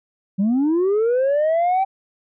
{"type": "linear sweep", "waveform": "sine", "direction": "up", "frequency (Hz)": [185, 782], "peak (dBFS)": -13, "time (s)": [0.38, 1.85], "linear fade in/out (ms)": 20, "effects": ["tanh soft clip ceiling -14 dBFS"]}